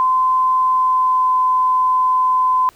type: tone with pitch glide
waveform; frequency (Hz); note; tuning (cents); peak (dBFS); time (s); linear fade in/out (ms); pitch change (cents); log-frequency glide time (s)
sine; 1029 to 1020.7; C6 to C6; -29 to -43; -12; 0-2.69; 0; -14; 0.59-1.36
effects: pink hiss -50 dBFS RMS until 2.75 s